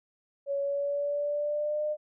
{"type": "tone with pitch glide", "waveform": "sine", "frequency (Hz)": [560, 603.7], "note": ["C#5", "D5"], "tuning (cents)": [18, 48], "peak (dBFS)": -27, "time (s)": [0.46, 1.97], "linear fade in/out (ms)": 50, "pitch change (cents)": 130, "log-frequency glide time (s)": [0.61, 1.84], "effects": []}